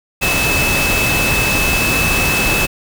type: tone in noise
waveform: sine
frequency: 2606 Hz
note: E7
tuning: 20 cents flat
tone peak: -16 dBFS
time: 0.21-2.67 s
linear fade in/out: 20 ms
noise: pink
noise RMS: -17 dBFS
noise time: 0.21-2.67 s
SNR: -2 dB
effects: none